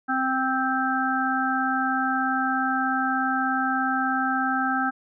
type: harmonic tone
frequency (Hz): 261.8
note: C4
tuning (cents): +1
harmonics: 1 / 3 / 5 / 6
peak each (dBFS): -27 / -27 / -27 / -27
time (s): 0.08-4.91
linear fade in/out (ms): 20
effects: none